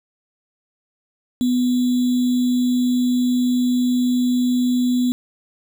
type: tone with sample-and-hold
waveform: sine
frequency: 248.3 Hz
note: B3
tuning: 9 cents sharp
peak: -15 dBFS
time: 1.41-5.12 s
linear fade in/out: 0 ms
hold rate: 3675 Hz
effects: none